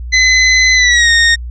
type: tone with pitch glide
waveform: sawtooth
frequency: 2030 to 1850.8 Hz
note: B6 to A#6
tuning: +47 to -13 cents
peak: -3 dBFS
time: 0.12-1.36 s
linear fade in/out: 20 ms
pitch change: -160 cents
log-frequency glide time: 0.74-1.1 s
effects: added 60 Hz sine -21 dBFS peak until 1.5 s + resampled to 16000 Hz